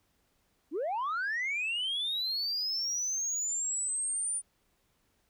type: linear sweep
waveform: sine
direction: up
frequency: 263 to 9397 Hz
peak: -28 dBFS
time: 0.71-4.42 s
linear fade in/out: 50 ms
effects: tanh soft clip ceiling -28 dBFS + pink hiss -73 dBFS RMS until 5.29 s